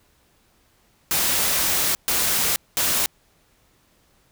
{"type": "noise bursts at uneven times", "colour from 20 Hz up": "white", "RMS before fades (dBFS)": -21, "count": 3, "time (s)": [[1.11, 1.95], [2.08, 2.56], [2.77, 3.06]], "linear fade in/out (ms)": 0, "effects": ["pink hiss -61 dBFS RMS until 4.31 s"]}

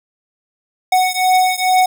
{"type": "beating tone pair", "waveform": "square", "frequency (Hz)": [740, 742.3], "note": ["F#5", "F#5"], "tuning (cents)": [0, 5], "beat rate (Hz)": 2.3, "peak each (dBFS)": [-15, -16], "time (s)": [0.92, 1.86], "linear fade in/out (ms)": 5, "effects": []}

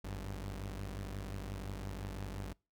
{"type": "tone pair together", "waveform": "sawtooth", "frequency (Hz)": [51.01, 96.3], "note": ["G#1", "G2"], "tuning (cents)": [-30, -30], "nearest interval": "major seventh", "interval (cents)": 1100, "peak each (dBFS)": [-38, -40], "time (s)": [0.04, 2.53], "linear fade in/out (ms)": 5, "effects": ["noise-tail reverb RT60 0.3 s tail -26 dB re dry"]}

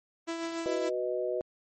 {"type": "tone with tremolo", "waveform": "sawtooth", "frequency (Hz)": 331.9, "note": "E4", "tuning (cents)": 12, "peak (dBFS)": -27, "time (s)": [0.27, 0.9], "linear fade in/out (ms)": 20, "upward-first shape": "triangle", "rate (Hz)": 7.1, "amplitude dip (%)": 45}
{"type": "chord", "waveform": "sine", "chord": "B major", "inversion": "second", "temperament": "equal", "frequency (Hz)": [370, 493.9, 622.3], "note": ["F#4", "B4", "D#5"], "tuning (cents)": [0, 0, 0], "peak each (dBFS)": -33, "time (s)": [0.66, 1.41], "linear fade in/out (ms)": 0}
{"effects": ["MP3 32 kbps"]}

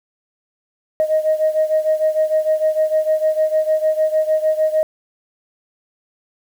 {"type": "beating tone pair", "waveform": "sine", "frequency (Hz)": [622.3, 628.9], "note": ["D#5", "D#5"], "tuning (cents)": [0, 18], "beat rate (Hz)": 6.6, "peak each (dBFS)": [-15, -18], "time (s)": [1, 4.83], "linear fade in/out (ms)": 0, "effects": ["tanh soft clip ceiling -8 dBFS", "7-bit"]}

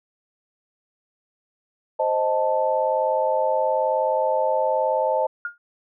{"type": "chord", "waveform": "sine", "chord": "A diminished", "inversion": "first", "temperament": "equal", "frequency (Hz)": [523.3, 622.3, 880], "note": ["C5", "Eb5", "A5"], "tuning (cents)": [0, 0, 0], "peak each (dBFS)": -23, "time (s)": [1.99, 5.27], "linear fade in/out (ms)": 10}
{"type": "tone with exponential decay", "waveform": "sine", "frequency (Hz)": 1420, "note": "F6", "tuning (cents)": 28, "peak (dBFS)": -22, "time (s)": [5.45, 5.58], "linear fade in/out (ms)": 2, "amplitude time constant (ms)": 27}
{"effects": []}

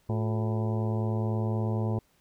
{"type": "harmonic tone with a mistuned harmonic", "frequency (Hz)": 109.6, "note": "A2", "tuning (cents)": -6, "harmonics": [1, 2, 3, 4, 5, 6, 7, 8, 9], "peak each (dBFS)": [-27, -33, -37, -39, -41, -43, -44, -45, -46], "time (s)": [0.09, 1.99], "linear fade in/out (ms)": 5, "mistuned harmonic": 3, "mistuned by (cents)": 130, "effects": ["pink hiss -67 dBFS RMS until 2.2 s"]}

